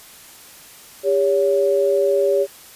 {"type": "tone pair together", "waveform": "sine", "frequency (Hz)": [401.2, 562.9], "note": ["G4", "C#5"], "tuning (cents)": [40, 26], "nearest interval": "tritone", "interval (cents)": 586, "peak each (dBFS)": -17, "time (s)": [1.03, 2.47], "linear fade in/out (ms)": 50, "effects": ["white hiss -43 dBFS RMS until 2.75 s", "resampled to 32000 Hz"]}